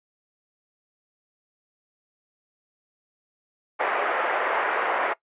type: band-pass noise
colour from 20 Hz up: pink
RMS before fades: -25 dBFS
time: 3.79-5.14 s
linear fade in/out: 20 ms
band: 500 to 2000 Hz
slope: 24 dB/octave
effects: noise-tail reverb RT60 0.1 s tail -20 dB re dry + resampled to 8000 Hz